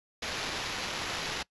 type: noise with sample-and-hold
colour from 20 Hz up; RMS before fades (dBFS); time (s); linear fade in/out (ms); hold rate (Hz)
blue; -35; 0.22-1.43; 5; 8820
effects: noise-tail reverb RT60 0.1 s tail -22 dB re dry + resampled to 24000 Hz